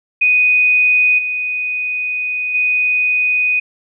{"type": "tone with level steps", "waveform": "sine", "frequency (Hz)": 2489, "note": "D#7", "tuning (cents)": 0, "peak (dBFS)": [-9, -17, -12], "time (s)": [0.21, 3.6], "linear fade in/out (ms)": 10, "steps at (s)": [1.18, 2.54], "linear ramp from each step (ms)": 10, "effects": []}